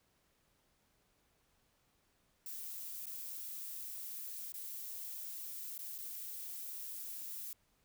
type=noise with dropouts; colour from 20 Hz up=violet; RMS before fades=-45 dBFS; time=2.46-7.53 s; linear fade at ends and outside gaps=2 ms; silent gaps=3.058-3.067 / 4.522-4.54 / 5.78-5.789 / 5.981-5.986 s; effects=pink hiss -75 dBFS RMS until 7.84 s